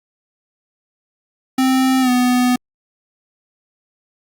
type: tone with pitch glide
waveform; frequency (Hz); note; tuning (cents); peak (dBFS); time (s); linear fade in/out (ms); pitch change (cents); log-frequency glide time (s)
square; 261.3 to 248.6; C4 to B3; -2 to +12; -13; 1.58-2.56; 5; -86; 2.01-2.1
effects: Opus 48 kbps